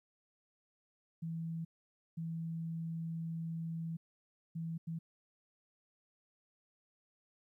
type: tone bursts at uneven times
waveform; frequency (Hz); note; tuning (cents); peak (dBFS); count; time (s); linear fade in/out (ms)
sine; 164.3; E3; -5; -37; 4; 1.22-1.65 / 2.17-3.97 / 4.55-4.78 / 4.87-4.99; 10
effects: 13-bit